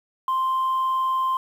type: tone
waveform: sine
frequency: 1046.5 Hz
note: C6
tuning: in tune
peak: -18 dBFS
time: 0.28-1.37 s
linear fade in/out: 2 ms
effects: tanh soft clip ceiling -18 dBFS + 8-bit